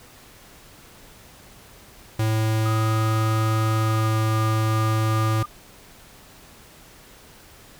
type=tone; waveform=square; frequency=110 Hz; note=A2; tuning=in tune; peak=-20 dBFS; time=2.19-5.43 s; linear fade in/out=5 ms
type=tone with pitch glide; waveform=sine; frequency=1250 to 1207.4 Hz; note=D#6 to D6; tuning=+8 to +48 cents; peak=-28 dBFS; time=2.65-5.46 s; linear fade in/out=10 ms; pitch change=-60 cents; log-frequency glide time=3.8-4.19 s
effects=pink hiss -48 dBFS RMS until 7.79 s